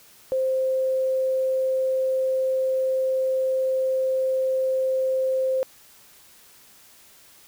sine tone, 523.3 Hz, C5, in tune, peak -20 dBFS, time 0.32-5.63 s, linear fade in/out 0 ms, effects white hiss -52 dBFS RMS until 7.47 s

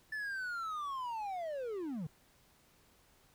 triangle linear sweep, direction down, 1760 to 140.2 Hz, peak -35 dBFS, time 0.12-2.07 s, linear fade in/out 5 ms, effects pink hiss -67 dBFS RMS until 3.34 s

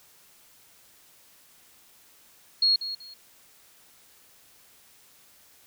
sine tone with echo, 4301 Hz, C8, 47 cents sharp, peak -18 dBFS, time 2.62-2.76 s, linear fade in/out 5 ms, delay 190 ms, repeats 2, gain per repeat -12 dB, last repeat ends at 3.14 s, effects white hiss -57 dBFS RMS until 5.66 s

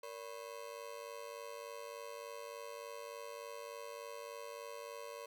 30% pulse ring-modulated tone, 520 Hz, C5, 11 cents flat, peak -40 dBFS, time 0.03-5.26 s, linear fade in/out 5 ms, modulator 51.7 Hz, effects none

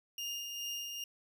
30% pulse tone with tremolo, 2826 Hz, F7, 20 cents sharp, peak -34 dBFS, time 0.18-1.04 s, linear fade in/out 2 ms, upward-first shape sine, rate 2.4 Hz, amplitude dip 35%, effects none

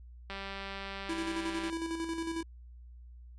click train, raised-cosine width 0.3 ms, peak -25 dBFS, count 275, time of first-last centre 0.3-1.698 s, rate 196 Hz
square tone with tremolo, 329.6 Hz, E4, in tune, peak -33 dBFS, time 1.09-2.43 s, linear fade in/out 5 ms, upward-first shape square, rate 11 Hz, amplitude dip 45%
effects added 60 Hz sine -48 dBFS peak until 3.38 s + resampled to 24000 Hz

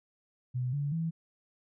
sine tone with pitch steps, 125.6 / 143.45 / 163.83 Hz, B2 / D3 / E3, +30 / -40 / -10 cents, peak -29 dBFS, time 0.54-1.11 s, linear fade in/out 20 ms, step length 190 ms, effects none

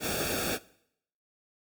pink noise with comb filter, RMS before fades -31 dBFS, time 0-0.59 s, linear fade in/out 50 ms, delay 0.99 ms, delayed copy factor -1, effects noise-tail reverb RT60 0.7 s tail -20 dB re dry

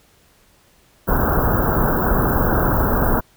pink band-stop noise, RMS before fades -17 dBFS, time 1.07-3.21 s, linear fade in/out 20 ms, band 1600 to 14000 Hz, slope 96 dB/octave, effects pink hiss -55 dBFS RMS until 3.36 s

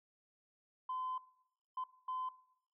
sine tone bursts at uneven times, 1024 Hz, C6, 38 cents flat, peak -36 dBFS, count 3, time 0.89-1.18 / 1.77-1.84 / 2.08-2.29 s, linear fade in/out 5 ms, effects noise-tail reverb RT60 0.8 s tail -20 dB re dry + tanh soft clip ceiling -33 dBFS

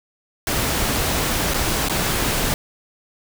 pink noise with dropouts, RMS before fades -21 dBFS, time 0.47-2.54 s, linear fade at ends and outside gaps 1 ms, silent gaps 1.537-1.543 / 1.886-1.896 s, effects none

